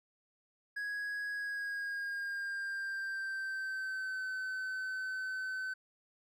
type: tone with pitch glide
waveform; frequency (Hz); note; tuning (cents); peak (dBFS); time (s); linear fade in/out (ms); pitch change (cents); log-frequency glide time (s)
triangle; 1661.2 to 1523.3; G#6 to F#6; 0 to +50; -34; 0.76-5.74; 10; -150; 1.31-4.24
effects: none